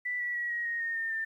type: tone with pitch steps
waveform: sine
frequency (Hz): 1975.5 / 1948.3 / 1921.5 / 1895 / 1868.9 / 1843.2 / 1817.8 / 1792.8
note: B6 / B6 / B6 / A#6 / A#6 / A#6 / A#6 / A6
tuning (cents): 0 / -24 / -48 / +28 / +4 / -20 / -44 / +32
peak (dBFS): -30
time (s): 0.05-1.25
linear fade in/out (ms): 10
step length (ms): 150
effects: 11-bit